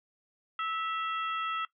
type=harmonic tone with a mistuned harmonic; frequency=654 Hz; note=E5; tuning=14 cents flat; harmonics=2 / 3 / 4 / 5; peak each=-31 / -42 / -42 / -43 dBFS; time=0.59-1.65 s; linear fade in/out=2 ms; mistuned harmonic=4; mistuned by=+57 cents; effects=noise-tail reverb RT60 0.1 s tail -17 dB re dry